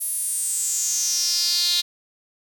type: tone with high-pass filter sweep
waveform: sawtooth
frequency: 351.6 Hz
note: F4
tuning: 12 cents sharp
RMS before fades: -23 dBFS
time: 0-1.82 s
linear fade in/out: 20 ms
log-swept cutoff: 11000 to 3900 Hz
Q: 6
effects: none